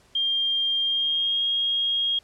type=tone with pitch glide; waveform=sine; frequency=3200 to 3260 Hz; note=G7 to G#7; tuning=+35 to -33 cents; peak=-21 dBFS; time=0.15-2.19 s; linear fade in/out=5 ms; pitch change=+32 cents; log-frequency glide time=0.81-1.44 s; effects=pink hiss -58 dBFS RMS until 2.23 s + low-pass 9000 Hz 12 dB/octave